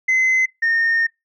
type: tone pair in turn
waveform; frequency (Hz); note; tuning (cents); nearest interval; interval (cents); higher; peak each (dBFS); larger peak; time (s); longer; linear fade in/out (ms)
sine; 2050 / 1831.6; C7 / A#6; -36 / -31; major second; 195; first; -11 / -13; first; 0.08-0.46 / 0.62-1.07; second; 10
effects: noise-tail reverb RT60 0.2 s tail -25 dB re dry + tanh soft clip ceiling -12 dBFS